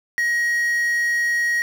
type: tone with quantisation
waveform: triangle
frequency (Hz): 1891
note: A#6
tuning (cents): +24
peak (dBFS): -16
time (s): 0.18-1.62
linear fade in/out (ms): 0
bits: 6
effects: none